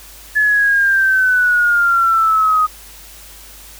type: exponential sweep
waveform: sine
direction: down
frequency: 1721 to 1244.5 Hz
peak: -10 dBFS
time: 0.35-2.67 s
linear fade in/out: 20 ms
effects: added 50 Hz sine -42 dBFS peak until 3.79 s + white hiss -39 dBFS RMS until 3.79 s